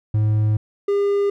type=tone pair in turn; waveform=triangle; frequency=107.2 / 403 Hz; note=A2 / G4; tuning=-45 / +48 cents; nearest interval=octave + major seventh; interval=2293 cents; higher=second; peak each=-13 / -14 dBFS; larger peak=first; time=0.14-0.57 / 0.88-1.3 s; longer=first; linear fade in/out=5 ms; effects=none